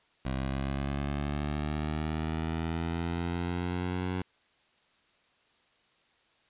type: linear sweep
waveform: 15% pulse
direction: up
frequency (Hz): 65.4 to 92.5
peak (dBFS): -24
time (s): 0.25-4.22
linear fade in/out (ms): 5
effects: white hiss -67 dBFS RMS until 6.49 s + resampled to 8000 Hz